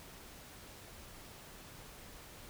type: silence
effects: pink hiss -53 dBFS RMS until 2.49 s